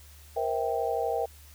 sine chord, C dominant seventh, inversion third, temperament just, 470.9 / 523.3 / 654.1 / 784.9 Hz, Bb4 / C5 / E5 / G5, +18 / 0 / -14 / +2 cents, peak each -30 / -35 / -32 / -31 dBFS, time 0.36-1.26 s, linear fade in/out 10 ms, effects added 74 Hz sine -50 dBFS peak until 1.54 s + white hiss -55 dBFS RMS until 1.54 s

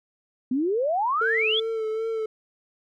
sine exponential sweep, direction up, 242.6 to 3520 Hz, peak -21 dBFS, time 0.51-1.6 s, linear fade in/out 5 ms
triangle tone with vibrato, 443.5 Hz, A4, 14 cents sharp, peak -23 dBFS, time 1.21-2.26 s, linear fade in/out 5 ms, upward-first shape sine, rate 2.6 Hz, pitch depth 33 cents each way
effects none

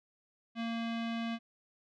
square tone with low-pass filter, 230 Hz, A#3, 23 cents flat, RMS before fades -36 dBFS, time 0.55-1.39 s, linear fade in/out 50 ms, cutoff 3200 Hz, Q 2, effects none

